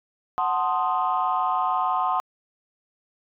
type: chord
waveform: sine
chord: F# diminished seventh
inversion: none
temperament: equal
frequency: 740 / 880 / 1046.5 / 1244.5 Hz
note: F#5 / A5 / C6 / Eb6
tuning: 0 / 0 / 0 / 0 cents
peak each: -25 / -28 / -24 / -27 dBFS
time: 0.38-2.2 s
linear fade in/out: 0 ms
effects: tanh soft clip ceiling -13 dBFS